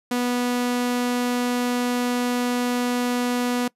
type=tone; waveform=sawtooth; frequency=245.2 Hz; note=B3; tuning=12 cents flat; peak=-17 dBFS; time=0.11-3.68 s; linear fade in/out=5 ms; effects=noise-tail reverb RT60 0.1 s tail -22 dB re dry + resampled to 32000 Hz